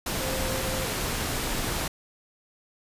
sine tone in noise, 523.3 Hz, C5, in tune, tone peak -33 dBFS, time 0.2-0.85 s, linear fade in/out 5 ms, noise pink, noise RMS -29 dBFS, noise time 0.06-1.88 s, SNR -7 dB, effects resampled to 32000 Hz

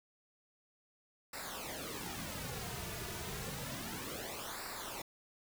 pink noise with flanger, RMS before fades -43 dBFS, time 1.33-5.02 s, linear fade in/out 5 ms, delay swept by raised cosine 0.31 to 3.81 ms, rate 0.3 Hz, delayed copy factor -0.75, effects none

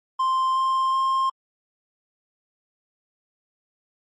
triangle tone with pitch steps, 1046.5 / 1053.8 / 1061.1 Hz, C6 / C6 / C6, 0 / +12 / +24 cents, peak -17 dBFS, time 0.19-1.3 s, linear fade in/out 10 ms, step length 370 ms, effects MP3 48 kbps

